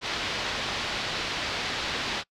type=low-pass noise; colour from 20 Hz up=white; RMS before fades=-31 dBFS; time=0.01-2.24 s; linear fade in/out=50 ms; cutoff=4400 Hz; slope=24 dB/octave; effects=noise-tail reverb RT60 0.1 s tail -24 dB re dry